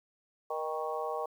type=harmonic tone with a mistuned harmonic; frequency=157.7 Hz; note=D#3; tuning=24 cents sharp; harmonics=3 / 4 / 5 / 6 / 7; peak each=-37 / -38 / -38 / -43 / -39 dBFS; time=0.5-1.26 s; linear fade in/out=5 ms; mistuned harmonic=4; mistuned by=-37 cents; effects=10-bit